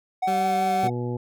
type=tone with vibrato; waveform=triangle; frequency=740 Hz; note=F#5; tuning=in tune; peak=-19 dBFS; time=0.22-0.9 s; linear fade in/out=10 ms; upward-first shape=triangle; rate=5.3 Hz; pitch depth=26 cents each way
type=tone; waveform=20% pulse; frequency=192.2 Hz; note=G3; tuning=34 cents flat; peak=-22 dBFS; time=0.27-0.88 s; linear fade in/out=10 ms
type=harmonic tone; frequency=121.6 Hz; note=B2; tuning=26 cents flat; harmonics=1 / 2 / 3 / 4 / 5 / 6 / 7; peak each=-28 / -32 / -32 / -35 / -47 / -49 / -40 dBFS; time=0.83-1.17 s; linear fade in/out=5 ms
effects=none